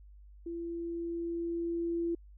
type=tone with level ramp; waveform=sine; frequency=338.4 Hz; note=E4; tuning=45 cents sharp; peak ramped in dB=-36 to -29 dBFS; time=0.46-2.15 s; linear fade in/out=5 ms; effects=added 50 Hz sine -51 dBFS peak until 2.37 s